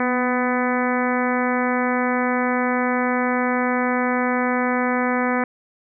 harmonic tone with a mistuned harmonic, 250 Hz, B3, 21 cents sharp, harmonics 1 / 2 / 3 / 4 / 5 / 6 / 7 / 8 / 9, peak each -22 / -25 / -27 / -28 / -29 / -30 / -30 / -31 / -32 dBFS, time 0-5.44 s, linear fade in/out 2 ms, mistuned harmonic 1, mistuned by -25 cents, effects none

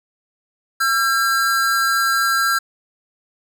square tone pair together, 1352 / 1607.8 Hz, E6 / G6, +43 / +43 cents, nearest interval minor third, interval 300 cents, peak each -19 dBFS, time 0.8-2.59 s, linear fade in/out 10 ms, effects none

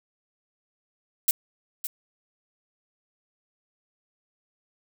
violet noise with echo, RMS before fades -20 dBFS, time 1.28-1.31 s, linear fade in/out 2 ms, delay 560 ms, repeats 1, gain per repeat -11 dB, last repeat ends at 1.87 s, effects none

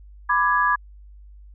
sine tone cluster, 994 / 1180 / 1667 Hz, B5 / D6 / G#6, +11 / +8 / +6 cents, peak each -21 dBFS, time 0.29-0.76 s, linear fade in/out 10 ms, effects added 50 Hz sine -42 dBFS peak until 1.54 s

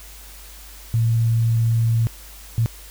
sine tone bursts at uneven times, 114.7 Hz, A#2, 28 cents flat, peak -15 dBFS, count 2, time 0.94-2.07 / 2.58-2.66 s, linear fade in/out 0 ms, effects added 50 Hz sine -41 dBFS peak until 2.9 s + white hiss -43 dBFS RMS until 2.9 s

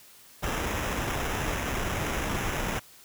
pink noise with sample-and-hold, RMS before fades -30 dBFS, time 0.42-2.8 s, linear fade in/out 20 ms, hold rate 4410 Hz, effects white hiss -53 dBFS RMS until 3.04 s

